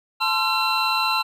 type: tone cluster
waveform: triangle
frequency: 872 / 1038 / 1356 / 2718 / 4030 Hz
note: A5 / C6 / E6 / F7 / B7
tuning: -16 / -14 / +49 / -48 / +34 cents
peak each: -24 dBFS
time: 0.2-1.23 s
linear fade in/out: 20 ms
effects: none